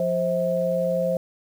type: tone cluster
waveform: sine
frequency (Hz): 175.7 / 526 / 646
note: F3 / C5 / E5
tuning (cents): +11 / +9 / -35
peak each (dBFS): -28 / -22 / -27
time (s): 0-1.17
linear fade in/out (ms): 2
effects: 8-bit